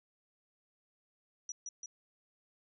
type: tone with echo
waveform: sine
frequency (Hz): 5850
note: F#8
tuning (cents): -21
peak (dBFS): -38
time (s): 1.49-1.52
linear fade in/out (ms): 2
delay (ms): 170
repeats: 2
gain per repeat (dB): -2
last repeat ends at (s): 1.86
effects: none